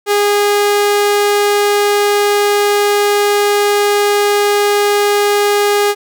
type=tone; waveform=sawtooth; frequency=410.3 Hz; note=G#4; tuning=21 cents flat; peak=-6 dBFS; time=0.06-5.95 s; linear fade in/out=50 ms; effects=none